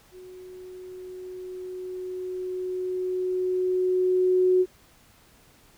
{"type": "tone with level ramp", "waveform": "sine", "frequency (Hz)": 367.9, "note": "F#4", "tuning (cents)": -10, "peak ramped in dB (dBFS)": [-42, -16], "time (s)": [0.11, 4.66], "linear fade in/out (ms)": 50, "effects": ["pink hiss -57 dBFS RMS until 5.77 s"]}